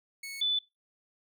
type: tone pair in turn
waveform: sawtooth / sine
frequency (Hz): 2206 / 3491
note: C#7 / A7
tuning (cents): -9 / -14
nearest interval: minor sixth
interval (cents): 795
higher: second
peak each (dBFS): -35 / -25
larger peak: second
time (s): 0.23-0.41 / 0.41-0.59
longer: neither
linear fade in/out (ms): 5
effects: noise-tail reverb RT60 0.2 s tail -19 dB re dry